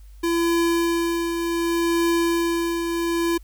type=tone with tremolo; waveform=square; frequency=337.9 Hz; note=E4; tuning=43 cents sharp; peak=-18 dBFS; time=0.23-3.38 s; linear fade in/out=10 ms; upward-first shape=triangle; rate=0.67 Hz; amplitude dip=50%; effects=added 50 Hz sine -41 dBFS peak until 3.43 s + white hiss -61 dBFS RMS until 3.43 s